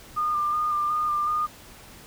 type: tone with vibrato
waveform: sine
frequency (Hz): 1207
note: D6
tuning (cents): +47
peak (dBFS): -22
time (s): 0.16-1.47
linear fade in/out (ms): 20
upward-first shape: square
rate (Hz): 2.7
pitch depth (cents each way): 20
effects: pink hiss -47 dBFS RMS until 2.06 s